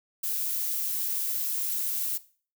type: noise with amplitude modulation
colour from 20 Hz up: violet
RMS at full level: -28 dBFS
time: 0.23-2.18 s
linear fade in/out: 10 ms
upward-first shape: sine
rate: 183 Hz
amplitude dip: 35%
effects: noise-tail reverb RT60 0.4 s tail -17 dB re dry